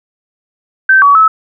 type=tone with pitch steps; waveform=sine; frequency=1551 / 1134 / 1299 Hz; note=G6 / C#6 / E6; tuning=-19 / +39 / -26 cents; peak=-3 dBFS; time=0.89-1.28 s; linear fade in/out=5 ms; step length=130 ms; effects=none